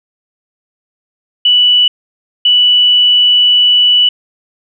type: tone bursts at uneven times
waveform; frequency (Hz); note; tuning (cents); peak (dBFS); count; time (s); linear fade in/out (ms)
sine; 2960; F#7; 0; -5; 2; 1.45-1.88 / 2.45-4.09; 5
effects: none